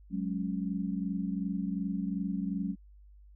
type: chord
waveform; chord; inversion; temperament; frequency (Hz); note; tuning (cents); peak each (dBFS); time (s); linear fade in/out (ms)
sine; F# suspended second; none; equal; 185 / 207.7 / 277.2; F#3 / G#3 / C#4; 0 / 0 / 0; -33 / -35 / -37; 0.1-2.76; 50
effects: added 50 Hz sine -52 dBFS peak until 3.35 s